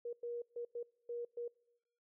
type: tone bursts at uneven times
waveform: sine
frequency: 475.9 Hz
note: A#4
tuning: 36 cents sharp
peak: -39 dBFS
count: 6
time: 0.05-0.13 / 0.23-0.42 / 0.56-0.65 / 0.75-0.83 / 1.09-1.25 / 1.37-1.48 s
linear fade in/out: 5 ms
effects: noise-tail reverb RT60 1.0 s tail -26 dB re dry